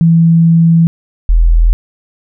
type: tone pair in turn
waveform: sine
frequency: 165.8 / 41.45 Hz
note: E3 / E1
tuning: +10 / +10 cents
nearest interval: 2 octaves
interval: 2400 cents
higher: first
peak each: -4 dBFS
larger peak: neither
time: 0.01-0.87 / 1.29-1.73 s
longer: first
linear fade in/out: 0 ms
effects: none